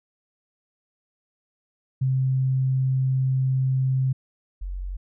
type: tone pair in turn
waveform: sine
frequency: 131.4 / 45.92 Hz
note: C3 / F#1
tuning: +8 / -12 cents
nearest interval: octave + tritone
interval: 1820 cents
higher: first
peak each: -19 / -28 dBFS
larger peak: first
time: 2.01-4.13 / 4.61-4.97 s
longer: first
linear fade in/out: 10 ms
effects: none